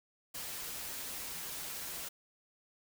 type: noise with comb filter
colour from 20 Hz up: white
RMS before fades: -42 dBFS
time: 0.34-2.09 s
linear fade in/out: 10 ms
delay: 9.3 ms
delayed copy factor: -0.7
effects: none